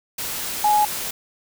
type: tone in noise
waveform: sine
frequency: 839 Hz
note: G#5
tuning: 17 cents sharp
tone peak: -14 dBFS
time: 0.64-0.85 s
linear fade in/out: 5 ms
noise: white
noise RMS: -28 dBFS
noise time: 0.18-1.11 s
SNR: +11 dB
effects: none